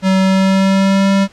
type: tone with pitch glide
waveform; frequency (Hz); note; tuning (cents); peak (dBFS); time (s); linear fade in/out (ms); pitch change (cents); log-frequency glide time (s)
square; 190 to 195.79; F#3 to G3; +46 to -2; -10; 0.02-1.28; 50; +52; 0.19-1.11
effects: pink hiss -45 dBFS RMS until 1.32 s + low-pass 6000 Hz 12 dB/octave